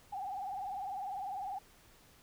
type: tone with vibrato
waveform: sine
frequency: 784 Hz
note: G5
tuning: in tune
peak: -37 dBFS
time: 0.12-1.59 s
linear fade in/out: 10 ms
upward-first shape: sine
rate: 20 Hz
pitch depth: 100 cents each way
effects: pink hiss -62 dBFS RMS until 2.22 s

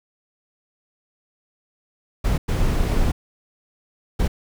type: noise bursts at uneven times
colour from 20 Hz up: brown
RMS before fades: -19 dBFS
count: 3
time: 2.24-2.38 / 2.48-3.12 / 4.19-4.28 s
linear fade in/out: 10 ms
effects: none

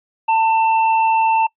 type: tone with tanh clipping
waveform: sine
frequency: 893 Hz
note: A5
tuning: 25 cents sharp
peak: -14 dBFS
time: 0.28-1.47 s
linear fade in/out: 10 ms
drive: 10 dB
effects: noise-tail reverb RT60 0.1 s tail -23 dB re dry + resampled to 8000 Hz

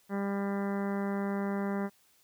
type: harmonic tone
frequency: 199 Hz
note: G3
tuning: 26 cents sharp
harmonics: 1 / 2 / 3 / 4 / 5 / 6 / 7 / 8 / 9 / 10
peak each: -31 / -37 / -41 / -43 / -45 / -47 / -48 / -49 / -50 / -51 dBFS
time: 0.09-1.9 s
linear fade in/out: 50 ms
effects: white hiss -66 dBFS RMS until 2.23 s

